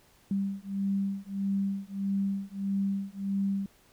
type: beating tone pair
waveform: sine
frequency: 196 / 197.6 Hz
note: G3 / G3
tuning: 0 / +14 cents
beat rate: 1.6 Hz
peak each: -31 dBFS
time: 0.31-3.66 s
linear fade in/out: 2 ms
effects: pink hiss -62 dBFS RMS until 3.92 s